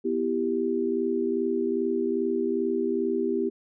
sine chord, E minor, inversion second, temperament equal, 246.9 / 329.6 / 392 Hz, B3 / E4 / G4, 0 / 0 / 0 cents, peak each -29 / -29 / -26 dBFS, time 0.04-3.5 s, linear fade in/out 20 ms, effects none

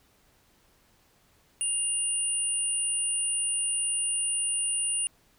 sine tone pair together, 2801 / 9421 Hz, F7 / D9, +4 / +4 cents, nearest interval octave + major sixth, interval 2100 cents, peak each -34 / -26 dBFS, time 1.61-5.07 s, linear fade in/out 0 ms, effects pink hiss -64 dBFS RMS until 5.38 s

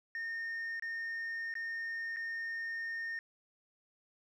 sine tone with dropouts, 1830 Hz, A#6, 32 cents flat, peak -34 dBFS, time 0.15-3.19 s, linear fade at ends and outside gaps 1 ms, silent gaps 0.797-0.823 / 1.54-1.553 / 2.162-2.168 s, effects tanh soft clip ceiling -35 dBFS + 12-bit

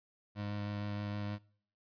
25% pulse tone with vibrato, 103 Hz, G#2, 14 cents flat, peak -33 dBFS, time 0.35-1.39 s, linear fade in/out 50 ms, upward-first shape sine, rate 6.4 Hz, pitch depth 11 cents each way, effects noise-tail reverb RT60 0.6 s tail -25 dB re dry + resampled to 11025 Hz

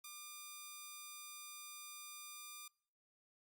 5% pulse tone, 1200 Hz, D6, 37 cents sharp, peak -38 dBFS, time 0.04-2.68 s, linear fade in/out 5 ms, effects noise-tail reverb RT60 0.6 s tail -26 dB re dry + Opus 48 kbps

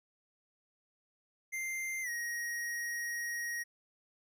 square tone with pitch glide, 2093 to 1886.3 Hz, C7 to A#6, 0 to +20 cents, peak -36 dBFS, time 1.52-3.64 s, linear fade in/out 20 ms, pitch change -180 cents, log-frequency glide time 2.02-2.09 s, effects none

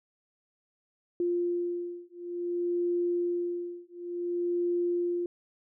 sine beating tone pair, 349.2 / 349.76 Hz, F4 / F4, 0 / +3 cents, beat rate 0.56 Hz, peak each -31 dBFS, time 1.2-5.26 s, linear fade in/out 2 ms, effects none

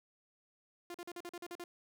sawtooth tone bursts, 349.2 Hz, F4, in tune, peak -39 dBFS, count 9, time 0.9-1.64 s, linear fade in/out 2 ms, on 44 ms, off 43 ms, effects none

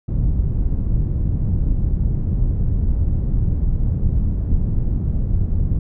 pink low-pass noise, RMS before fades -18 dBFS, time 0.08-5.79 s, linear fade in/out 5 ms, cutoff 130 Hz, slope 12 dB/octave, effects none

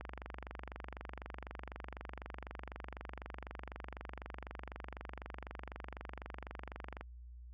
click train, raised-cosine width 0.5 ms, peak -29 dBFS, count 169, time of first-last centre 0.01-7.01 s, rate 24 Hz, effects added 60 Hz sine -49 dBFS peak until 7.53 s

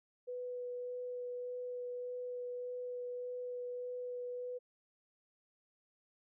sine tone with vibrato, 493.9 Hz, B4, in tune, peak -39 dBFS, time 0.27-4.59 s, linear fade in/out 20 ms, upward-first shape sine, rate 1.7 Hz, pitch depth 8 cents each way, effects none

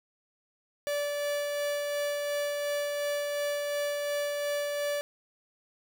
45% pulse tone with tremolo, 580 Hz, D5, 22 cents flat, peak -28 dBFS, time 0.87-5.01 s, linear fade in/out 0 ms, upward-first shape sine, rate 2.8 Hz, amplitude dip 25%, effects none

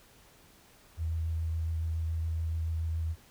sine tone with vibrato, 81.3 Hz, E2, 23 cents flat, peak -29 dBFS, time 0.97-3.16 s, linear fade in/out 50 ms, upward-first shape sine, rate 7.1 Hz, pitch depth 13 cents each way, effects pink hiss -59 dBFS RMS until 3.3 s

